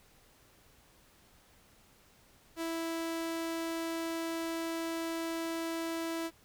sawtooth tone, 329.6 Hz, E4, in tune, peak -30 dBFS, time 2.56-6.31 s, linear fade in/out 50 ms, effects pink hiss -63 dBFS RMS until 6.44 s

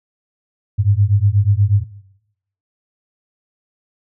sine beating tone pair, 97.6 / 105.9 Hz, G2 / G#2, -7 / +34 cents, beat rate 8.3 Hz, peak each -14 dBFS, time 0.78-1.84 s, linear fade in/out 20 ms, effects noise-tail reverb RT60 0.8 s tail -18 dB re dry

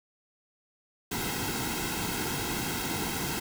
pink noise with comb filter, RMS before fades -32 dBFS, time 1.11-3.4 s, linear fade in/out 10 ms, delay 1.7 ms, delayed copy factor -0.75, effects none

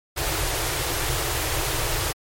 pink band-stop noise, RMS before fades -25 dBFS, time 0.16-2.13 s, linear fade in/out 20 ms, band 150 to 300 Hz, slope 96 dB/octave, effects MP3 64 kbps

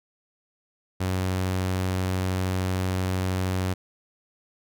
sawtooth tone, 93 Hz, F#2, 9 cents sharp, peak -20 dBFS, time 1-3.74 s, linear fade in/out 10 ms, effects none

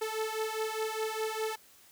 sawtooth beating tone pair, 435.8 / 440.7 Hz, A4 / A4, -17 / +3 cents, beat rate 4.9 Hz, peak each -31 dBFS, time 0.01-1.56 s, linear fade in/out 10 ms, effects white hiss -59 dBFS RMS until 1.91 s

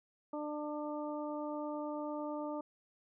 harmonic tone, 298.5 Hz, D4, 28 cents sharp, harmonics 1 / 2 / 3 / 4, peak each -40 / -41 / -45 / -48 dBFS, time 0.33-2.61 s, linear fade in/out 5 ms, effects none

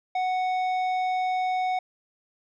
sine tone with tanh clipping, 740 Hz, F#5, in tune, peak -25 dBFS, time 0.15-1.79 s, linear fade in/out 5 ms, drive 10 dB, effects none

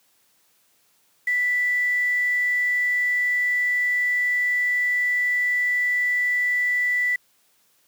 sine tone with quantisation, 1974 Hz, B6, 1 cent flat, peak -19 dBFS, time 1.27-7.16 s, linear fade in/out 5 ms, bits 7, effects white hiss -63 dBFS RMS until 7.87 s + high-pass 100 Hz 12 dB/octave

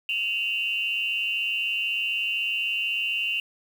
sine tone with amplitude modulation, 2767 Hz, F7, 17 cents flat, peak -20 dBFS, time 0.09-3.4 s, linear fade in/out 2 ms, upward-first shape sine, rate 216 Hz, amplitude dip 90%, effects 8-bit

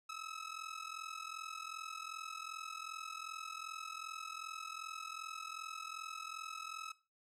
sawtooth ring-modulated tone, 1293 Hz, E6, 34 cents flat, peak -37 dBFS, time 0.09-6.92 s, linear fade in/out 2 ms, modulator 21.3 Hz, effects noise-tail reverb RT60 0.3 s tail -17 dB re dry + low-pass 9000 Hz 12 dB/octave

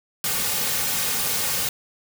white noise with comb filter, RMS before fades -24 dBFS, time 0.24-1.69 s, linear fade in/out 2 ms, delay 3 ms, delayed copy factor -0.6, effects none

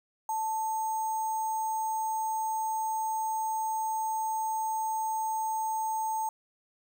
sine tone with sample-and-hold, 880 Hz, A5, in tune, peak -28 dBFS, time 0.29-6.29 s, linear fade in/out 2 ms, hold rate 7350 Hz, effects none

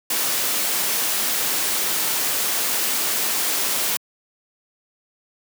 white noise, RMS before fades -22 dBFS, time 0.1-3.97 s, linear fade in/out 5 ms, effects high-pass 200 Hz 12 dB/octave

